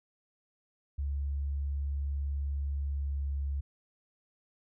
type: tone with pitch glide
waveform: sine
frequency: 70.4 to 69.91 Hz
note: C#2 to C#2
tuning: +27 to +15 cents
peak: -30 dBFS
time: 0.98-3.61 s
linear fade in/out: 10 ms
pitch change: -12 cents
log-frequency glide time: 2.82-3.31 s
effects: none